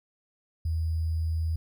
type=tone with sample-and-hold; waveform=sine; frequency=80.9 Hz; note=E2; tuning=32 cents flat; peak=-25 dBFS; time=0.65-1.56 s; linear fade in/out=5 ms; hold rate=4900 Hz; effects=none